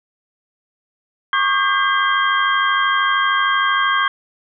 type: tone cluster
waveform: sine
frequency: 1100 / 1193 / 1597 / 2038 / 3207 Hz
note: C#6 / D6 / G6 / C7 / G7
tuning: -14 / +27 / +32 / -46 / +39 cents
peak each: -18 / -23 / -18 / -26 / -24 dBFS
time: 1.33-4.08 s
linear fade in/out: 2 ms
effects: none